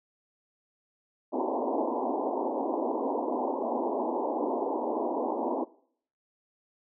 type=band-pass noise; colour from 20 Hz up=pink; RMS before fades=-30 dBFS; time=1.32-5.65 s; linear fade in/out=20 ms; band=240 to 1000 Hz; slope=96 dB/octave; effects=noise-tail reverb RT60 0.6 s tail -21 dB re dry